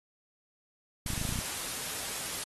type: noise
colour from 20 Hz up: white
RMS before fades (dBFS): -36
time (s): 1.06-2.44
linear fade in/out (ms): 5
type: clicks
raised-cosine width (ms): 5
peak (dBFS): -24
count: 10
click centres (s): 1.062 / 1.103 / 1.134 / 1.178 / 1.214 / 1.252 / 1.291 / 1.325 / 1.358 / 1.389
effects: AAC 32 kbps